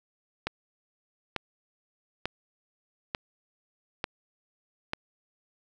click train, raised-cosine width 0.3 ms, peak -13 dBFS, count 6, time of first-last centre 0.47-4.934 s, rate 1.12 Hz, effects none

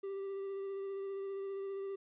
triangle tone with vibrato, 392 Hz, G4, in tune, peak -36 dBFS, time 0.03-1.96 s, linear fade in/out 10 ms, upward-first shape sine, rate 15 Hz, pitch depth 15 cents each way, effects resampled to 8000 Hz + 13-bit

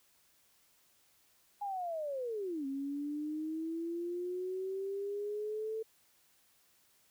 sine linear two-way sweep, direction down then up, 830.6 to 269.1 to 444.7 Hz, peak -35 dBFS, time 1.61-5.83 s, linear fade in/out 10 ms, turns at 2.66 s, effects white hiss -69 dBFS RMS until 7.1 s

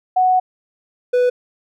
sine / triangle tone pair in turn, 740 / 494.8 Hz, F#5 / B4, 0 / +3 cents, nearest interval perfect fifth, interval 697 cents, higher first, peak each -11 / -10 dBFS, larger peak second, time 0.16-0.4 / 1.13-1.3 s, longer first, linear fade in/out 10 ms, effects none

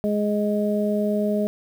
harmonic tone, 208.3 Hz, G#3, 5 cents sharp, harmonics 1 / 2 / 3, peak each -22 / -26 / -25 dBFS, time 0.04-1.47 s, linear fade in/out 0 ms, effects 8-bit

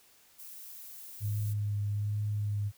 violet noise, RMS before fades -47 dBFS, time 0.38-1.54 s, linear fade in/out 20 ms
sine tone with vibrato, 103.7 Hz, G#2, 2 cents flat, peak -29 dBFS, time 1.2-2.72 s, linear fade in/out 50 ms, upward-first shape triangle, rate 1.2 Hz, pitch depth 22 cents each way
effects white hiss -62 dBFS RMS until 2.77 s

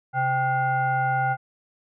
sine tone with frequency modulation, 784 Hz, G5, in tune, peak -20 dBFS, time 0.13-1.37 s, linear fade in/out 50 ms, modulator 652 Hz, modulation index 0.95, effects none

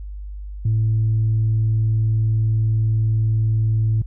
sine tone, 110 Hz, A2, in tune, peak -14 dBFS, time 0.65-4.02 s, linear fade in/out 5 ms, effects tanh soft clip ceiling -12 dBFS + added 50 Hz sine -29 dBFS peak until 4.06 s

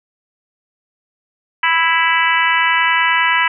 harmonic tone, 329.6 Hz, E4, in tune, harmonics 3 / 4 / 5 / 6 / 7 / 8 / 9, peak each -17 / -22 / -19 / -17 / -21 / -23 / -23 dBFS, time 1.63-3.48 s, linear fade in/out 5 ms, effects none

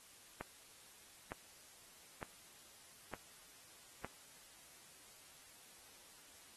click train, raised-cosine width 0.5 ms, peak -28 dBFS, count 5, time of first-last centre 0.41-4.046 s, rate 1.1 Hz, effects white hiss -61 dBFS RMS until 6.56 s + AAC 32 kbps

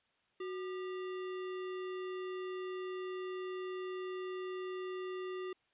sine tone with sample-and-hold, 370 Hz, F#4, in tune, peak -38 dBFS, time 0.4-5.53 s, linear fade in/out 5 ms, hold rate 1575 Hz, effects white hiss -75 dBFS RMS until 5.73 s + resampled to 8000 Hz

